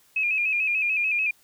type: tone with vibrato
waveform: sine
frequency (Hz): 2489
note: D#7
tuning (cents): 0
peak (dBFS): -21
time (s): 0.16-1.31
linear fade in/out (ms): 5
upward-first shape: square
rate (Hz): 6.8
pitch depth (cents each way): 55
effects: white hiss -60 dBFS RMS until 1.43 s